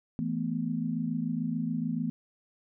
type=chord; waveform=sine; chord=E suspended fourth; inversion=none; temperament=equal; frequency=164.81 / 220 / 246.9 Hz; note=E3 / A3 / B3; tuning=0 / 0 / 0 cents; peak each=-33 / -33 / -32 dBFS; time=0.19-2.1 s; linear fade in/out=0 ms; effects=none